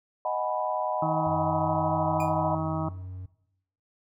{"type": "chord", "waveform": "sine", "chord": "G# minor seventh", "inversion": "second", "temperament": "equal", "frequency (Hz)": [622.3, 740, 830.6, 987.8], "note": ["D#5", "F#5", "G#5", "B5"], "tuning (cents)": [0, 0, 0, 0], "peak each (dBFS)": [-30, -31, -34, -31], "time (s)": [0.25, 2.55], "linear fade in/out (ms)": 2}
{"type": "harmonic tone", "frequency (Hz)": 158.9, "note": "D#3", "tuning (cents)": 37, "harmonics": [1, 2, 4, 5, 6, 7, 8], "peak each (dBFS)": [-30, -33, -36, -37, -38, -38, -39], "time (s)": [1.02, 2.89], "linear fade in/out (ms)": 5}
{"type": "tone", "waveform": "triangle", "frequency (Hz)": 92.5, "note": "F#2", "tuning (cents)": 0, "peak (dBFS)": -34, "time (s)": [1.26, 3.26], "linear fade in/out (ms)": 5}
{"type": "tone with exponential decay", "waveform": "45% pulse", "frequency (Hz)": 2437, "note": "D#7", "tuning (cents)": -37, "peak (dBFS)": -34, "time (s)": [2.2, 2.38], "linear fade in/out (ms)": 2, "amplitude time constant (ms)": 37}
{"effects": ["noise-tail reverb RT60 0.8 s tail -18 dB re dry"]}